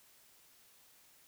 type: silence
effects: white hiss -64 dBFS RMS until 1.27 s